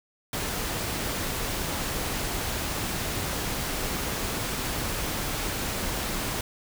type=noise; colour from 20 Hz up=pink; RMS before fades=-30 dBFS; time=0.33-6.41 s; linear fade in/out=2 ms; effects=none